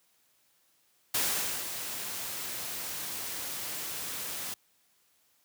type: noise with ADSR envelope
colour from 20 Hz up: white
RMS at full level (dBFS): -28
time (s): 1.14-4.54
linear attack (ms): 7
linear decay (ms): 500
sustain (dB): -9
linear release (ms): 3
effects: white hiss -69 dBFS RMS until 5.44 s + high-pass 80 Hz 12 dB/octave